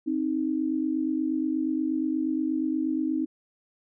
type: tone pair together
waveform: sine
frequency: 264.3 / 312.7 Hz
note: C4 / D#4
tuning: +18 / +9 cents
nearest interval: minor third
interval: 291 cents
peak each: -28 / -26 dBFS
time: 0.06-3.26 s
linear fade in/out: 20 ms
effects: none